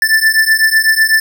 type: beating tone pair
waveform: square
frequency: 1760 / 1768 Hz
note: A6 / A6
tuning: 0 / +8 cents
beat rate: 8 Hz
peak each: -12 dBFS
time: 0.02-1.2 s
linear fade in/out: 2 ms
effects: none